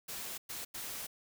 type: noise bursts at uneven times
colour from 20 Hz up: white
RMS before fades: -42 dBFS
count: 3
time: 0.08-0.38 / 0.49-0.65 / 0.74-1.07 s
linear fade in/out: 10 ms
effects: none